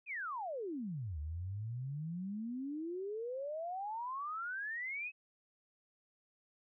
sine exponential two-way sweep, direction down then up, 2592 to 72.5 to 2592 Hz, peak -38 dBFS, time 0.06-5.12 s, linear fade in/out 50 ms, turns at 1.19 s, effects none

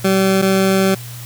20% pulse tone pair in turn, 191.9 / 191.9 Hz, G3 / G3, -37 / -37 cents, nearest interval unison, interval 0 cents, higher neither, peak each -7 dBFS, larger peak neither, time 0.04-0.42 / 0.42-0.95 s, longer second, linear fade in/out 10 ms, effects added 120 Hz sine -30 dBFS peak until 1.25 s + white hiss -36 dBFS RMS until 1.25 s

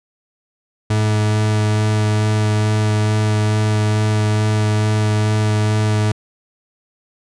40% pulse tone with vibrato, 106.9 Hz, A2, 49 cents flat, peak -13 dBFS, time 0.9-6.12 s, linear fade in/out 5 ms, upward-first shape sine, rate 2.3 Hz, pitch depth 9 cents each way, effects resampled to 22050 Hz

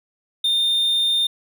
triangle tone, 3628 Hz, A#7, 48 cents flat, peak -15 dBFS, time 0.44-1.27 s, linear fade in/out 5 ms, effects none

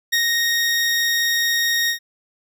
20% pulse tone with ADSR envelope, 1864.7 Hz, A#6, in tune, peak -10 dBFS, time 0.12-1.99 s, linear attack 14 ms, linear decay 87 ms, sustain -2 dB, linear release 99 ms, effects none

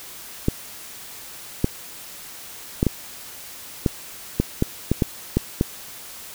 clicks, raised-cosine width 3 ms, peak -4 dBFS, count 11, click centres 0.484 / 1.644 / 2.829 / 2.867 / 3.862 / 4.4 / 4.624 / 4.916 / 5.022 / 5.37 / 5.611 s, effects white hiss -39 dBFS RMS until 6.34 s

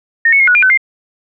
sine tone with pitch steps, 1836 / 2208 / 2143 / 1465 / 2407 / 1517 / 2108 Hz, A#6 / C#7 / C7 / F#6 / D7 / F#6 / C7, -27 / -7 / +41 / -18 / +42 / +43 / +12 cents, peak -6 dBFS, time 0.25-0.775 s, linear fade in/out 5 ms, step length 75 ms, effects none

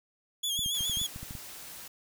sawtooth tone with vibrato, 3326 Hz, G#7, 2 cents sharp, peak -26 dBFS, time 0.43-1.07 s, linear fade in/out 10 ms, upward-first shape sine, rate 7.2 Hz, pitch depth 71 cents each way
clicks, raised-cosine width 5 ms, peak -29 dBFS, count 10, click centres 0.592 / 0.661 / 0.808 / 0.897 / 0.972 / 1.015 / 1.161 / 1.23 / 1.309 / 1.352 s
white noise, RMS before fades -45 dBFS, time 0.74-1.88 s, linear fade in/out 5 ms
effects none

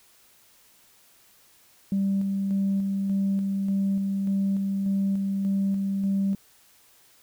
sine tone with tremolo, 196 Hz, G3, in tune, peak -20 dBFS, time 1.92-6.35 s, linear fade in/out 2 ms, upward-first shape square, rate 1.7 Hz, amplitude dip 30%, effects tanh soft clip ceiling -18 dBFS + white hiss -58 dBFS RMS until 7.22 s

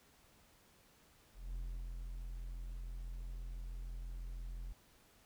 triangle tone with ADSR envelope, 43 Hz, F1, 26 cents flat, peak -37 dBFS, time 1.33-4.73 s, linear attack 210 ms, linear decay 390 ms, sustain -3 dB, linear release 7 ms, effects pink hiss -67 dBFS RMS until 5.25 s

